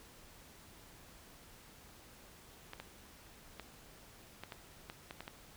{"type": "clicks", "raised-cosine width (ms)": 0.3, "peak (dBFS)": -28, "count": 9, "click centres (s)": [2.734, 2.8, 3.597, 4.436, 4.522, 4.899, 5.109, 5.206, 5.279], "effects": ["pink hiss -58 dBFS RMS until 5.56 s"]}